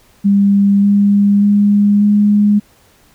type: tone with pitch steps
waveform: sine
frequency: 200 / 202.2 / 204.4 / 206.7 Hz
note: G3 / G#3 / G#3 / G#3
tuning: +35 / -46 / -27 / -8 cents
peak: -7 dBFS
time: 0.24-2.6 s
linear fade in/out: 20 ms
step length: 590 ms
effects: pink hiss -50 dBFS RMS until 3.14 s